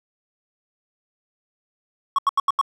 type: tone bursts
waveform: triangle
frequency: 1108.7 Hz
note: C#6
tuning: in tune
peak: -13 dBFS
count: 5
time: 2.16-2.613 s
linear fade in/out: 2 ms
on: 25 ms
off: 82 ms
effects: none